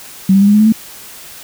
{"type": "tone with pitch steps", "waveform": "sine", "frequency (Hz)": [191.4, 196.1, 200.9, 205.8, 210.9, 216.1, 221.4], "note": ["G3", "G3", "G3", "G#3", "G#3", "A3", "A3"], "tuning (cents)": [-41, 1, 43, -16, 27, -31, 11], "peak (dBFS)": -5, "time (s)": [0.29, 0.724], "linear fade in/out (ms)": 5, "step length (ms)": 62, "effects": ["white hiss -34 dBFS RMS until 1.43 s"]}